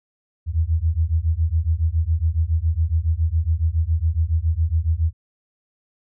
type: beating tone pair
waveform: sine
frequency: 77.78 / 84.98 Hz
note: D#2 / F2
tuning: 0 / -47 cents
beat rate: 7.2 Hz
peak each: -20 dBFS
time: 0.46-5.13 s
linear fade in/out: 50 ms
effects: none